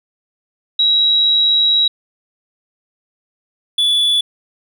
sine / triangle tone pair in turn, 3864 / 3442 Hz, B7 / A7, -39 / -39 cents, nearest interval major second, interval 200 cents, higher first, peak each -10 dBFS, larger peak neither, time 0.79-1.88 / 3.78-4.21 s, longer first, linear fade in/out 5 ms, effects none

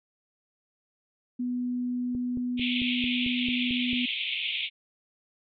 sine tone, 246.9 Hz, B3, in tune, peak -27 dBFS, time 1.39-4.06 s, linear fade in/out 10 ms
click train, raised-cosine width 3 ms, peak -26 dBFS, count 9, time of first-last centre 2.15-3.932 s, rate 4.49 Hz
white band-pass noise, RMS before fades -31 dBFS, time 2.57-4.7 s, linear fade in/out 50 ms, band 2200 to 3600 Hz, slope 96 dB/octave
effects none

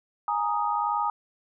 sine chord, Ab suspended second, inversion none, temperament equal, 830.6 / 932.3 / 1244.5 Hz, Ab5 / Bb5 / Eb6, 0 / 0 / 0 cents, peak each -28 dBFS, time 0.28-1.1 s, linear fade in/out 2 ms, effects none

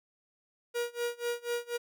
45% pulse tone with tremolo, 477.2 Hz, A#4, 41 cents sharp, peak -29 dBFS, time 0.74-1.78 s, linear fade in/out 20 ms, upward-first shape sine, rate 4.1 Hz, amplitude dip 95%, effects none

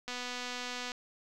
click train, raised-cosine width 0.2 ms, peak -22 dBFS, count 208, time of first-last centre 0.08-0.918 s, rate 247 Hz, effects none

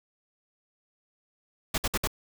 pink noise bursts, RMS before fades -27 dBFS, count 4, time 1.74-2.074 s, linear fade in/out 5 ms, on 40 ms, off 58 ms, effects none

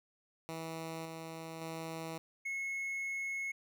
10% pulse tone with tremolo, 162.5 Hz, E3, 24 cents flat, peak -32 dBFS, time 0.49-2.18 s, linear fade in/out 0 ms, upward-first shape square, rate 0.89 Hz, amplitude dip 30%
triangle tone, 2180 Hz, C#7, 29 cents flat, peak -34 dBFS, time 2.45-3.52 s, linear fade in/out 10 ms
effects none

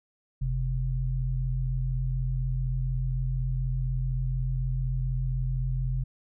sine tone pair together, 45.49 / 129.6 Hz, F#1 / C3, -29 / -16 cents, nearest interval octave + tritone, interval 1813 cents, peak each -28 dBFS, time 0.41-6.04 s, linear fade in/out 10 ms, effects none

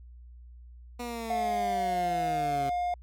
15% pulse linear sweep, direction down, 243.8 to 134.2 Hz, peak -28 dBFS, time 0.99-2.7 s, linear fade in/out 10 ms
triangle tone, 710 Hz, F5, 28 cents sharp, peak -25 dBFS, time 1.3-2.94 s, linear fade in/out 2 ms
effects added 60 Hz sine -46 dBFS peak until 3.02 s

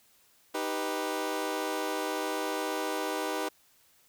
20% pulse chord, Eb augmented, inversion none, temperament equal, 311.1 / 392 / 493.9 Hz, Eb4 / G4 / B4, 0 / 0 / 0 cents, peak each -30 dBFS, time 0.54-3.49 s, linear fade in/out 10 ms, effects white hiss -64 dBFS RMS until 4.08 s

